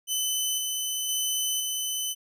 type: tone with tremolo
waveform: 15% pulse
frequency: 3025 Hz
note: F#7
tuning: 38 cents sharp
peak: -18 dBFS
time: 0.07-2.15 s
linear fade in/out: 50 ms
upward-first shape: square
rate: 0.98 Hz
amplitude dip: 25%
effects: none